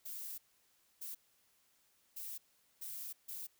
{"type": "noise bursts at uneven times", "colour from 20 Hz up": "violet", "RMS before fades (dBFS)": -45, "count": 5, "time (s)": [[0.05, 0.38], [1.01, 1.15], [2.16, 2.38], [2.81, 3.13], [3.28, 3.47]], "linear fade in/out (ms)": 10, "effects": ["white hiss -73 dBFS RMS until 3.59 s"]}